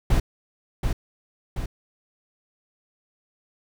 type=noise with echo; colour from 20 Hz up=brown; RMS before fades=-18 dBFS; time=0.1-0.2 s; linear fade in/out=5 ms; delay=730 ms; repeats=2; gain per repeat=-5 dB; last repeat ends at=1.66 s; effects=none